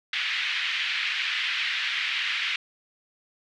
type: band-pass noise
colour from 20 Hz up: pink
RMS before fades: -28 dBFS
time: 0.13-2.56 s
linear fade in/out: 2 ms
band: 1900 to 3400 Hz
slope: 24 dB/octave
effects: none